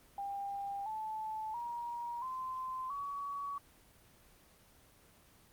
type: tone with pitch steps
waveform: sine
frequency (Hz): 798 / 870.2 / 949 / 1034.9 / 1128.5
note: G5 / A5 / A#5 / C6 / C#6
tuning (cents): +31 / -19 / +31 / -19 / +31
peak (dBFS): -37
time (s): 0.18-3.58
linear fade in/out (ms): 2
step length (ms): 680
effects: pink hiss -63 dBFS RMS until 5.52 s + Opus 24 kbps